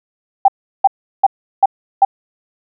sine tone bursts, 784 Hz, G5, in tune, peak -4 dBFS, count 5, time 0.45-2.05 s, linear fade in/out 5 ms, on 32 ms, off 360 ms, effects none

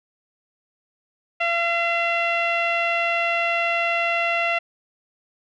sawtooth tone with low-pass filter, 681 Hz, F5, 44 cents flat, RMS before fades -22 dBFS, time 1.4-4.59 s, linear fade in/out 10 ms, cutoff 2500 Hz, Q 8, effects none

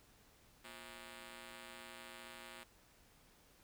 5% pulse ring-modulated tone, 295.5 Hz, D4, 11 cents sharp, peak -37 dBFS, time 0.64-2.64 s, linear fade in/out 10 ms, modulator 59.7 Hz, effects pink hiss -67 dBFS RMS until 3.63 s

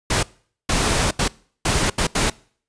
pink noise bursts at uneven times, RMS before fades -19 dBFS, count 6, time 0.1-0.23 / 0.69-1.11 / 1.19-1.28 / 1.65-1.9 / 1.98-2.07 / 2.15-2.3 s, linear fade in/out 5 ms, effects noise-tail reverb RT60 0.5 s tail -23 dB re dry + resampled to 22050 Hz

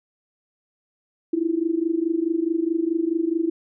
sine tone with amplitude modulation, 330.2 Hz, E4, 3 cents sharp, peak -16 dBFS, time 1.33-3.5 s, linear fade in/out 5 ms, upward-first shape sine, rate 24.7 Hz, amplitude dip 85%, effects none

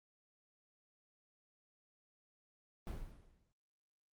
brown noise with exponential decay, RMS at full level -39 dBFS, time 2.87-3.52 s, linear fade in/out 1 ms, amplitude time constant 140 ms, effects Opus 32 kbps

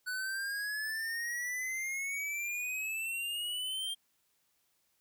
square exponential sweep, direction up, 1483 to 3200 Hz, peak -35 dBFS, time 0.06-3.95 s, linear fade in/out 20 ms, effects white hiss -75 dBFS RMS until 5 s

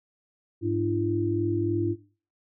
sine tone cluster, 103.5 / 297.1 / 340.4 Hz, G#2 / D4 / F4, -5 / +20 / -44 cents, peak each -29 / -30 / -26 dBFS, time 0.61-1.96 s, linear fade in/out 50 ms, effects noise-tail reverb RT60 0.4 s tail -19 dB re dry

